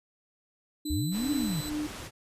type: tone with tremolo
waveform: sine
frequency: 300.7 Hz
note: D4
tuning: 41 cents sharp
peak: -29 dBFS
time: 0.85-1.87 s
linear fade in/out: 5 ms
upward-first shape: sine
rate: 2.4 Hz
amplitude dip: 80%
type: tone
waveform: 20% pulse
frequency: 4004 Hz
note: B7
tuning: 23 cents sharp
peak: -32 dBFS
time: 0.85-1.7 s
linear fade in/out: 10 ms
type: linear two-way sweep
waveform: sine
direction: up then down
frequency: 59.1 to 293.7 to 138.9 Hz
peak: -28 dBFS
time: 0.9-1.61 s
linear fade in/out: 5 ms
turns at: 1.31 s
type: low-pass noise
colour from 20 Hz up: pink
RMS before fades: -41 dBFS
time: 1.11-2.11 s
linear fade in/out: 50 ms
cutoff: 10000 Hz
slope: 12 dB/octave
effects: resampled to 32000 Hz